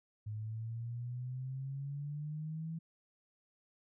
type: exponential sweep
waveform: sine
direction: up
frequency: 105.6 to 164.81 Hz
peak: -38 dBFS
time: 0.26-2.79 s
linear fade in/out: 10 ms
effects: none